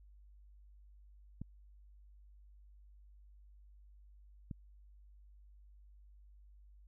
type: clicks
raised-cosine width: 5 ms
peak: -30 dBFS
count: 2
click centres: 1.416 / 4.512 s
effects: added 50 Hz sine -57 dBFS peak until 6.87 s